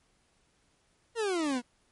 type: exponential sweep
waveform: 40% pulse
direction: down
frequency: 478.2 to 234.6 Hz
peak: -27 dBFS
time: 1.15-1.62 s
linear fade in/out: 50 ms
effects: pink hiss -70 dBFS RMS until 1.91 s + MP3 48 kbps